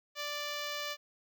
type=tone with notch filter; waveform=5% pulse; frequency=587.3 Hz; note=D5; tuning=in tune; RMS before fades=-38 dBFS; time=0.15-0.97 s; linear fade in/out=50 ms; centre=9100 Hz; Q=0.6; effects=none